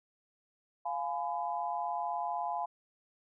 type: chord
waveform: sine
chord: F diminished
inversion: none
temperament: just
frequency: 698.5 / 838.1 / 1005.8 Hz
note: F5 / Ab5 / Cb6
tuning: 0 / +16 / +31 cents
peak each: -36 / -36 / -38 dBFS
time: 0.85-2.66 s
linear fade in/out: 10 ms
effects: none